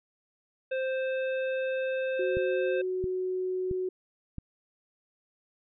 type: harmonic tone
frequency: 523.3 Hz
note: C5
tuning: in tune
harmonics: 1 / 3 / 5 / 7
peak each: -28 / -38 / -41 / -51 dBFS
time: 0.71-2.82 s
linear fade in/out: 10 ms
type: tone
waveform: sine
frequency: 370 Hz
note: F#4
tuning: in tune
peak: -28 dBFS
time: 2.19-3.89 s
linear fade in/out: 5 ms
type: click train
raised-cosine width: 5 ms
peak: -24 dBFS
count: 4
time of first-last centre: 2.37-4.383 s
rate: 1.49 Hz
effects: none